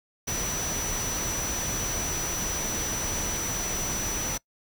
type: tone in noise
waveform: sine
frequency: 5920 Hz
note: F#8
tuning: in tune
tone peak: -30 dBFS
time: 0.27-4.38 s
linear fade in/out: 10 ms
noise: pink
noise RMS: -32 dBFS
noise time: 0.27-4.38 s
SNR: -1 dB
effects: noise-tail reverb RT60 0.1 s tail -23 dB re dry